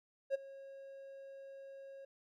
triangle tone with ADSR envelope, 545 Hz, C#5, 29 cents flat, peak -27 dBFS, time 0.3-2.05 s, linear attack 44 ms, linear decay 16 ms, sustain -20 dB, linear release 5 ms, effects none

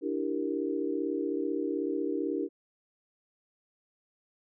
sine chord, E half-diminished seventh, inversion third, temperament equal, 293.7 / 329.6 / 392 / 466.2 Hz, D4 / E4 / G4 / Bb4, 0 / 0 / 0 / 0 cents, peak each -33 / -34 / -34 / -36 dBFS, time 0.01-2.49 s, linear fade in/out 50 ms, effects none

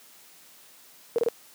sine tone bursts, 468.8 Hz, A#4, 10 cents sharp, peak -20 dBFS, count 3, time 1.16-1.286 s, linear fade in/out 0 ms, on 24 ms, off 27 ms, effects white hiss -53 dBFS RMS until 1.54 s + high-pass 150 Hz 12 dB/octave

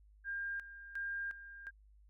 sine tone with tremolo, 1604 Hz, G6, 39 cents sharp, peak -37 dBFS, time 0.24-1.71 s, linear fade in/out 50 ms, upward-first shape square, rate 1.4 Hz, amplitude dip 75%, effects added 51 Hz sine -60 dBFS peak until 2.09 s

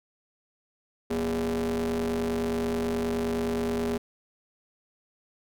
45% pulse ring-modulated tone, 85.5 Hz, F2, 36 cents flat, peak -23 dBFS, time 1.1-3.98 s, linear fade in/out 10 ms, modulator 324 Hz, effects none

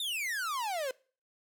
45% pulse exponential sweep, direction down, 3739 to 500 Hz, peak -32 dBFS, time 0-0.91 s, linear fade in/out 2 ms, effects noise-tail reverb RT60 0.4 s tail -23 dB re dry

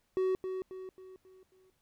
triangle tone with echo, 374.9 Hz, F#4, 23 cents sharp, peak -25 dBFS, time 0.17-0.35 s, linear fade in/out 0 ms, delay 270 ms, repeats 5, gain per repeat -7 dB, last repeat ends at 1.7 s, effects pink hiss -75 dBFS RMS until 1.81 s

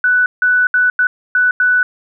sine tone bursts at uneven times, 1488 Hz, F#6, 9 cents sharp, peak -9 dBFS, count 6, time 0.04-0.26 / 0.42-0.67 / 0.74-0.9 / 0.99-1.07 / 1.35-1.51 / 1.6-1.83 s, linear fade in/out 2 ms, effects none

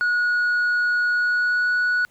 sine tone with pitch glide, 1455 to 1469.4 Hz, F#6 to F#6, -29 to -12 cents, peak -15 dBFS, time 0.01-2.05 s, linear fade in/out 0 ms, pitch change +17 cents, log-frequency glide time 1.12-1.71 s, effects tanh soft clip ceiling -17 dBFS + pink hiss -60 dBFS RMS until 2.1 s

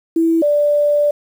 sine tone pair in turn, 329.1 / 586.4 Hz, E4 / D5, -3 / -3 cents, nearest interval minor seventh, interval 1000 cents, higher second, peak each -11 dBFS, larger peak neither, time 0.16-0.42 / 0.42-1.11 s, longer second, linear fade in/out 5 ms, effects 7-bit

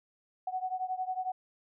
sine beating tone pair, 740 / 751 Hz, F#5 / F#5, 0 / +26 cents, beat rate 11 Hz, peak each -34 / -36 dBFS, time 0.47-1.32 s, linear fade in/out 5 ms, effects none

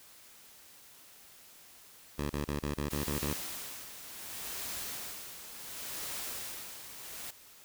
10% pulse tone bursts, 72.8 Hz, D2, 15 cents flat, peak -24 dBFS, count 8, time 2.18-3.336 s, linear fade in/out 10 ms, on 120 ms, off 28 ms
white noise with tremolo, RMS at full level -39 dBFS, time 2.9-7.31 s, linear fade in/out 10 ms, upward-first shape sine, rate 0.69 Hz, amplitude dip 65%
effects white hiss -56 dBFS RMS until 7.64 s

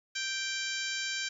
harmonic tone with a mistuned harmonic, 784 Hz, G5, in tune, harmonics 2 / 3 / 4 / 5 / 6 / 7 / 8 / 9, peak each -37 / -39 / -40 / -41 / -42 / -42 / -43 / -44 dBFS, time 0.15-1.29 s, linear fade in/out 10 ms, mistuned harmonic 9, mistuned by +17 cents, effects 11-bit

